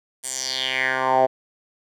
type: tone with band-pass filter sweep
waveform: 10% pulse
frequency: 130.8 Hz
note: C3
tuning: in tune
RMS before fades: -22 dBFS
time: 0.23-1.27 s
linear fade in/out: 20 ms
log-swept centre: 9300 to 630 Hz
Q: 4.1
effects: none